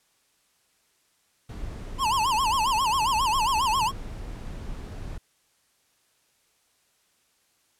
brown noise, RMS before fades -36 dBFS, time 1.49-5.18 s, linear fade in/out 5 ms
square tone with vibrato, 966 Hz, B5, 39 cents flat, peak -22 dBFS, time 1.98-3.92 s, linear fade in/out 50 ms, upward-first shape sine, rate 7.4 Hz, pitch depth 220 cents each way
effects white hiss -67 dBFS RMS until 7.79 s + low-pass 11000 Hz 12 dB/octave

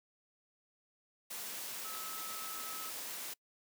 sine tone in noise, 1293 Hz, E6, 34 cents flat, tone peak -47 dBFS, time 1.84-2.9 s, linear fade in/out 10 ms, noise white, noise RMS -43 dBFS, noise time 1.3-3.34 s, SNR -7 dB, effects noise-tail reverb RT60 0.1 s tail -25 dB re dry + high-pass 200 Hz 12 dB/octave

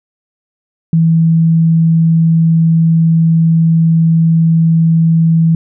sine tone, 163.7 Hz, E3, 12 cents flat, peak -6 dBFS, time 0.93-5.55 s, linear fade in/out 2 ms, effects none

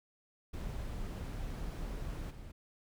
brown noise with level steps, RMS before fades -40 / -48 dBFS, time 0.53-2.52 s, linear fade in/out 10 ms, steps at 2.3 s, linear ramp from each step 10 ms, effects none

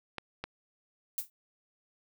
clicks, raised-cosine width 0.3 ms, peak -20 dBFS, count 2, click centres 0.183 / 0.44 s
violet noise with exponential decay, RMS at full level -29 dBFS, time 1.18-1.3 s, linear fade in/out 1 ms, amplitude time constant 24 ms
effects none

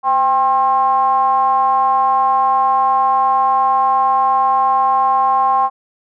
triangle ring-modulated tone, 138.59 Hz, C#3, in tune, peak -6 dBFS, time 0.03-5.7 s, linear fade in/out 50 ms, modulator 930 Hz, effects none

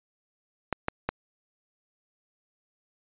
clicks, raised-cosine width 0.5 ms, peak -11 dBFS, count 3, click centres 0.727 / 0.884 / 1.09 s, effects resampled to 8000 Hz

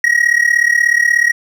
triangle tone with amplitude modulation, 1900 Hz, A#6, 33 cents sharp, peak -4 dBFS, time 0.04-1.32 s, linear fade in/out 2 ms, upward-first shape sine, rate 36.6 Hz, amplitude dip 85%, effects none

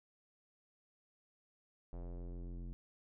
square tone with low-pass filter sweep, 43.65 Hz, F1, in tune, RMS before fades -45 dBFS, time 1.93-2.73 s, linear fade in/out 0 ms, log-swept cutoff 690 to 240 Hz, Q 1.4, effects none

